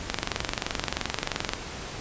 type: click train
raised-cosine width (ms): 0.2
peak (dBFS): -8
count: 34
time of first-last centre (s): 0.1-1.535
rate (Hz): 23
effects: pink hiss -37 dBFS RMS until 2 s + resampled to 16000 Hz